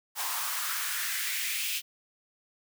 white noise with high-pass filter sweep, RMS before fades -32 dBFS, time 0.15-1.82 s, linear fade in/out 50 ms, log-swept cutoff 870 to 2800 Hz, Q 2.9, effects none

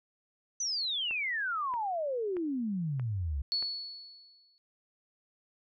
sine exponential sweep, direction down, 6150 to 64.9 Hz, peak -30 dBFS, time 0.6-3.42 s, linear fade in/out 5 ms
click train, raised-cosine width 0.5 ms, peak -31 dBFS, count 5, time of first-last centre 1.11-3.626 s, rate 1.59 Hz
sine tone with exponential decay, 4410 Hz, C#8, 10 cents flat, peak -27 dBFS, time 3.52-4.58 s, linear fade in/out 0 ms, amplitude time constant 230 ms
effects none

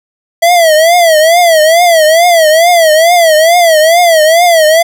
square tone with vibrato, 659.3 Hz, E5, in tune, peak -4 dBFS, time 0.42-4.83 s, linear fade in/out 10 ms, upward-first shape triangle, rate 2.3 Hz, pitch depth 150 cents each way, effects none

